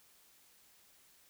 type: silence
effects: white hiss -65 dBFS RMS until 1.29 s